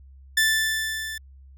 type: tone with level ramp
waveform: sawtooth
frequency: 1761 Hz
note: A6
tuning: 1 cent sharp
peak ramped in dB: -13 to -28 dBFS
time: 0.37-1.18 s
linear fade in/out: 5 ms
effects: added 67 Hz sine -45 dBFS peak until 1.57 s